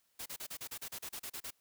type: noise bursts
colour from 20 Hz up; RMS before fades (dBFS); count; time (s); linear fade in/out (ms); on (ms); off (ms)
white; -43; 13; 0.19-1.508; 10; 70; 34
effects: white hiss -75 dBFS RMS until 1.6 s